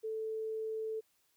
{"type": "tone", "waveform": "sine", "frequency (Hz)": 440, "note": "A4", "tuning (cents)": 0, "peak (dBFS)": -35, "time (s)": [0.03, 1.01], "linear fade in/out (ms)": 20, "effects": ["white hiss -74 dBFS RMS until 1.36 s"]}